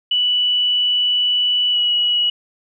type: tone with pitch glide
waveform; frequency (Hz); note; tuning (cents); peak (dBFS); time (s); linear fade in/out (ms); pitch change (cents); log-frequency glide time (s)
sine; 2960 to 2924; F#7 to F#7; 0 to -21; -14; 0.11-2.3; 5; -21; 1.72-1.77
effects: none